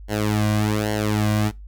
sawtooth tone with flanger, 106 Hz, G#2, 36 cents sharp, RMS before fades -21 dBFS, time 0.08-1.52 s, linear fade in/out 50 ms, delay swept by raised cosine 0.81 to 2.31 ms, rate 1.2 Hz, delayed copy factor -0.85, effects noise-tail reverb RT60 0.2 s tail -21 dB re dry + added 50 Hz sine -36 dBFS peak until 1.67 s

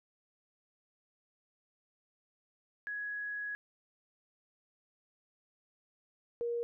sine tone pair in turn, 1672 / 472.2 Hz, G#6 / A#4, +11 / +22 cents, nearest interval octave + minor seventh, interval 2189 cents, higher first, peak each -36 / -32 dBFS, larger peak second, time 2.87-3.55 / 6.41-6.63 s, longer first, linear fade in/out 0 ms, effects none

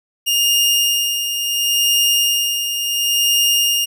sawtooth tone with tremolo, 2830 Hz, F7, 22 cents sharp, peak -9 dBFS, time 0.26-3.86 s, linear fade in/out 20 ms, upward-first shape sine, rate 0.71 Hz, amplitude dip 55%, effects none

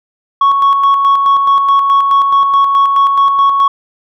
sine tone with tremolo, 1108.7 Hz, C#6, in tune, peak -3 dBFS, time 0.41-3.68 s, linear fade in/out 5 ms, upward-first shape square, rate 4.7 Hz, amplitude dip 45%, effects tanh soft clip ceiling -4 dBFS

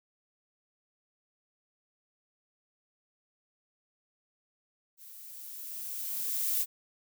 violet noise with level ramp, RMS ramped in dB -51 to -28 dBFS, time 4.97-6.66 s, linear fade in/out 50 ms, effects none

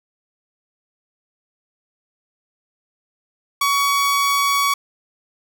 sawtooth tone, 1126 Hz, C#6, 27 cents sharp, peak -12 dBFS, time 3.61-4.74 s, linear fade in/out 5 ms, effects none

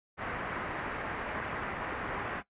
white low-pass noise, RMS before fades -37 dBFS, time 0.17-2.43 s, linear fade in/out 50 ms, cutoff 1900 Hz, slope 24 dB/octave, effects noise-tail reverb RT60 0.1 s tail -17 dB re dry + resampled to 8000 Hz

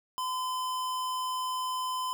square tone, 1020 Hz, C6, 44 cents flat, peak -31 dBFS, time 0.18-2.13 s, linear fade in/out 0 ms, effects none

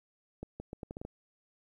accelerating click train, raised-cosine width 2 ms, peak -27 dBFS, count 8, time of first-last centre 0.43-1.051 s, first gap 170 ms, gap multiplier 0.77, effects 11-bit

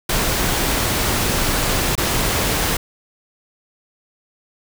pink noise with dropouts, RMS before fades -19 dBFS, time 0.09-2.77 s, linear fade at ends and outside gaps 5 ms, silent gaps 1.954-1.977 s, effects none

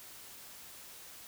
silence, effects white hiss -51 dBFS RMS until 1.27 s

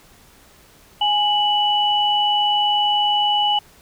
sine tone pair together, 830.1 / 2960 Hz, G#5 / F#7, -1 / 0 cents, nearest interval octave + minor seventh, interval 2201 cents, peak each -18 dBFS, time 1.01-3.59 s, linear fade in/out 5 ms, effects pink hiss -50 dBFS RMS until 3.81 s

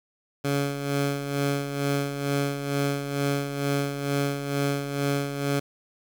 15% pulse tone with tremolo, 141.1 Hz, C#3, 31 cents sharp, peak -16 dBFS, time 0.44-5.6 s, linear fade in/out 10 ms, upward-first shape sine, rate 2.2 Hz, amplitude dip 60%, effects 9-bit

